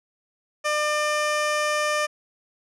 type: tone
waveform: 15% pulse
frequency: 600 Hz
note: D5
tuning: 37 cents sharp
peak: -15 dBFS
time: 0.64-2.07 s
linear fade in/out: 20 ms
effects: resampled to 22050 Hz